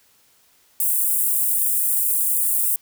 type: high-pass noise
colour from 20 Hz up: white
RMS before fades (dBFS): -20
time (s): 0.8-2.76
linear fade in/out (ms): 2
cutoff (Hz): 8400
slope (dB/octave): 48
effects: white hiss -58 dBFS RMS until 2.81 s